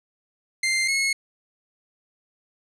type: tone pair in turn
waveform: sawtooth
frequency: 2093 / 2176 Hz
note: C7 / C#7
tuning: 0 / -33 cents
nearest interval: minor second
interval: 67 cents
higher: second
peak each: -17 / -17 dBFS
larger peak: neither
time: 0.63-0.88 / 0.88-1.13 s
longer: neither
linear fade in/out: 5 ms
effects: resampled to 24000 Hz